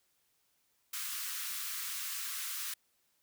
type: high-pass noise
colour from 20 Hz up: white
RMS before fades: -39 dBFS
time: 0.93-2.74 s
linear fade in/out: 5 ms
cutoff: 1100 Hz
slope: 48 dB/octave
effects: white hiss -75 dBFS RMS until 3.22 s